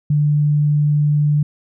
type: tone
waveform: sine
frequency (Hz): 148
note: D3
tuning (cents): +14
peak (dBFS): -12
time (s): 0.1-1.43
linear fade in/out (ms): 5
effects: none

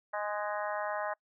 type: harmonic tone with a mistuned harmonic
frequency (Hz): 207.7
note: G#3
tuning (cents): 0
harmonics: 3 / 4 / 5 / 6 / 7 / 8 / 9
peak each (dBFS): -36 / -38 / -40 / -42 / -43 / -44 / -45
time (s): 0.13-1.14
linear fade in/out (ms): 10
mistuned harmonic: 7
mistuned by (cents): +42
effects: noise-tail reverb RT60 0.1 s tail -25 dB re dry

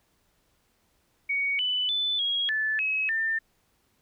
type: tone with pitch steps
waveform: sine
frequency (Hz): 2240 / 2992 / 3503 / 3295 / 1744 / 2562 / 1795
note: C#7 / F#7 / A7 / G#7 / A6 / E7 / A6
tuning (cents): +18 / +19 / -8 / -14 / -16 / -50 / +34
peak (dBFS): -24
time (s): 1.29-3.39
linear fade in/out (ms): 10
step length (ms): 300
effects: pink hiss -69 dBFS RMS until 4.01 s

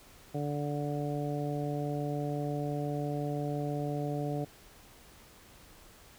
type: harmonic tone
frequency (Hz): 145.9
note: D3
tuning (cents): -11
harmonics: 1 / 2 / 3 / 4 / 5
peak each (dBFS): -34 / -37 / -39 / -40 / -41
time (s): 0.34-4.45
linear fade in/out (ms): 10
effects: pink hiss -56 dBFS RMS until 6.18 s

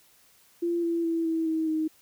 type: tone with pitch steps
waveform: sine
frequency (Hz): 342.5 / 336.6 / 330.8 / 325.1 / 319.6 / 314.1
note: F4 / E4 / E4 / E4 / D#4 / D#4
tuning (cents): -34 / +36 / +6 / -24 / +47 / +16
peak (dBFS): -24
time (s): 0.62-1.88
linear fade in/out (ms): 10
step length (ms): 210
effects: white hiss -60 dBFS RMS until 2.01 s

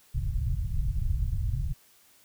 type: low-pass noise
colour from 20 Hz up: pink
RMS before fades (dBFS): -28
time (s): 0.14-1.74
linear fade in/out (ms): 20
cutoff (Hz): 140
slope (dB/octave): 48
effects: white hiss -60 dBFS RMS until 2.24 s

